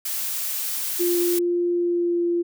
blue noise, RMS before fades -27 dBFS, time 0.05-1.39 s, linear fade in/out 5 ms
sine tone with pitch glide, 349.2 to 345 Hz, F4 to F4, 0 to -21 cents, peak -19 dBFS, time 0.99-2.43 s, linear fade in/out 20 ms, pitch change -21 cents, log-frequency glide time 1.71-2.24 s
effects none

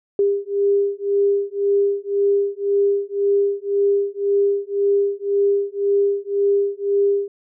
sine beating tone pair, 400.4 / 402.3 Hz, G4 / G4, +37 / +45 cents, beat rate 1.9 Hz, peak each -19 dBFS, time 0.19-7.28 s, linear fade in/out 2 ms, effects none

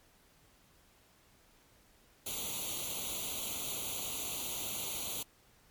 white noise with comb filter, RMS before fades -38 dBFS, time 2.26-5.23 s, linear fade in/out 5 ms, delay 0.29 ms, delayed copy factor +0.95, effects pink hiss -65 dBFS RMS until 5.7 s + MP3 96 kbps

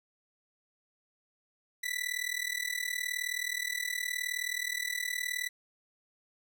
sawtooth tone with amplitude modulation, 1975.5 Hz, B6, in tune, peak -25 dBFS, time 1.83-5.49 s, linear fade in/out 10 ms, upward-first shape sine, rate 39.1 Hz, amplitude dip 90%, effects none

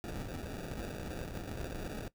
pink noise with sample-and-hold, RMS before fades -41 dBFS, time 0.04-2.08 s, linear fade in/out 0 ms, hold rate 1050 Hz, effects noise-tail reverb RT60 0.1 s tail -18 dB re dry

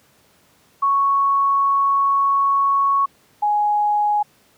sine tone pair in turn, 1108.7 / 833.2 Hz, C#6 / G#5, 0 / +5 cents, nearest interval perfect fourth, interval 495 cents, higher first, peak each -14 / -15 dBFS, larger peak first, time 0.82-3.06 / 3.42-4.23 s, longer first, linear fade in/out 10 ms, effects pink hiss -56 dBFS RMS until 4.57 s + high-pass 100 Hz 12 dB/octave

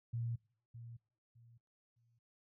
sine tone with echo, 117.1 Hz, A#2, 8 cents sharp, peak -36 dBFS, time 0.13-0.36 s, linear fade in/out 10 ms, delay 610 ms, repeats 3, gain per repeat -12 dB, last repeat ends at 2.19 s, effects noise-tail reverb RT60 0.5 s tail -24 dB re dry

